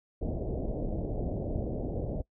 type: low-pass noise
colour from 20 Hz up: pink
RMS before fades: -33 dBFS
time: 0.21-2.22 s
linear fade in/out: 10 ms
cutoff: 660 Hz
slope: 48 dB/octave
effects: noise-tail reverb RT60 0.1 s tail -21 dB re dry